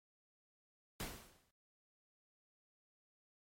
pink noise with exponential decay, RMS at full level -41 dBFS, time 1-1.51 s, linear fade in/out 1 ms, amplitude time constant 110 ms, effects MP3 64 kbps

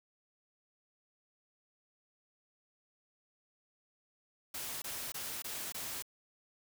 white noise bursts, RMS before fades -41 dBFS, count 5, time 4.54-6.024 s, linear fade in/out 5 ms, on 280 ms, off 21 ms, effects none

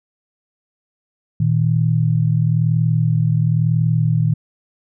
sine tone pair together, 116.6 / 157.59 Hz, A#2 / D#3, +1 / +22 cents, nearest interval perfect fourth, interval 521 cents, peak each -16 dBFS, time 1.4-4.34 s, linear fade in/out 5 ms, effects none

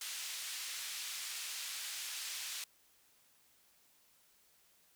pink band-pass noise, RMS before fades -43 dBFS, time 0.01-2.64 s, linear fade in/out 2 ms, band 2700 to 11000 Hz, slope 12 dB/octave, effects white hiss -69 dBFS RMS until 4.95 s

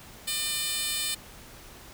10% pulse tone with high-pass filter, 601 Hz, D5, 40 cents sharp, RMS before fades -30 dBFS, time 0.27-1.15 s, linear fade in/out 10 ms, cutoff 4400 Hz, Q 0.88, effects pink hiss -48 dBFS RMS until 1.93 s

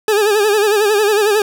40% pulse tone with vibrato, 418.3 Hz, G#4, 12 cents sharp, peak -10 dBFS, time 0.08-1.42 s, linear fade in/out 2 ms, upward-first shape sine, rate 11 Hz, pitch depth 81 cents each way, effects none

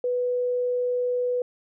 sine tone, 493.9 Hz, B4, in tune, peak -22 dBFS, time 0.04-1.42 s, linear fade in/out 2 ms, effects none

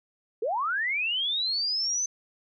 sine linear sweep, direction up, 403.1 to 6190 Hz, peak -25 dBFS, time 0.42-2.06 s, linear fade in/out 5 ms, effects none

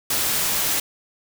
white noise, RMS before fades -22 dBFS, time 0.1-0.8 s, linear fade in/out 5 ms, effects none

